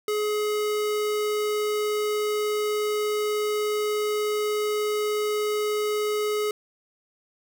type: tone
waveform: square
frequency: 421.7 Hz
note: G#4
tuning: 26 cents sharp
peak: -24 dBFS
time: 0.08-6.51 s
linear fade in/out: 2 ms
effects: none